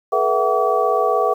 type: tone cluster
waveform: sine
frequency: 427.4 / 483.6 / 665 / 752 / 1144 Hz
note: G#4 / B4 / E5 / F#5 / D6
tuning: +50 / -36 / +15 / +28 / -46 cents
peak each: -21 dBFS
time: 0.12-1.34 s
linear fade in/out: 10 ms
effects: 8-bit